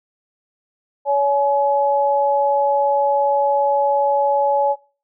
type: tone pair together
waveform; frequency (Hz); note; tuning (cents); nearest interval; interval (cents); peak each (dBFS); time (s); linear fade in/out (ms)
sine; 564 / 846.7; C#5 / G#5; +30 / +33; perfect fifth; 703; -17; 1.05-4.76; 50
effects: noise-tail reverb RT60 0.4 s tail -22 dB re dry